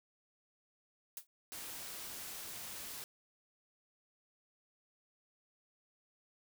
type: noise with exponential decay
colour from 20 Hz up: blue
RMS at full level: -40 dBFS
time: 1.17-1.27 s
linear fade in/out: 1 ms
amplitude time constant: 20 ms
type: noise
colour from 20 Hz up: white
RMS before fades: -46 dBFS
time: 1.52-3.04 s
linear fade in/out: 0 ms
effects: none